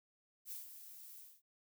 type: noise with ADSR envelope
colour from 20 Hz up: violet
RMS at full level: -45 dBFS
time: 0.45-1.42 s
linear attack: 63 ms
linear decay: 150 ms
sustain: -9 dB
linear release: 240 ms
effects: none